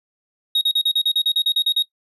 triangle tone bursts, 3763 Hz, A#7, 16 cents sharp, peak -13 dBFS, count 13, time 0.55-1.825 s, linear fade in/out 5 ms, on 63 ms, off 38 ms, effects noise-tail reverb RT60 0.1 s tail -20 dB re dry + resampled to 32000 Hz

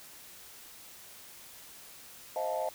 sine chord, F dominant seventh, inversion second, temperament just, 523.8 / 628.6 / 698.5 / 873.1 Hz, C5 / Eb5 / F5 / A5, +2 / +18 / 0 / -14 cents, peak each -36 / -33 / -36 / -36 dBFS, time 2.36-2.69 s, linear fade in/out 2 ms, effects tanh soft clip ceiling -22 dBFS + white hiss -51 dBFS RMS until 2.74 s

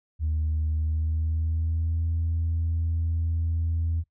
sine tone with pitch glide, 77.78 to 82.41 Hz, D#2 to E2, 0 to 0 cents, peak -22 dBFS, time 0.19-4.04 s, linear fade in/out 50 ms, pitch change +100 cents, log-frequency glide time 0.73-2.04 s, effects noise-tail reverb RT60 0.1 s tail -19 dB re dry + tanh soft clip ceiling -20 dBFS

